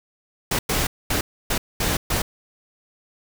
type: noise bursts at uneven times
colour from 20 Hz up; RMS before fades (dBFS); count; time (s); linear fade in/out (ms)
pink; -22; 6; 0.51-0.59 / 0.69-0.87 / 1.1-1.21 / 1.5-1.58 / 1.8-1.97 / 2.1-2.22; 5
effects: none